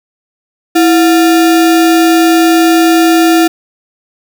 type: tone with sample-and-hold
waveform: sine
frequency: 329.6 Hz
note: E4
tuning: in tune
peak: -4 dBFS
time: 0.75-3.48 s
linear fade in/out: 10 ms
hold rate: 1050 Hz
effects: none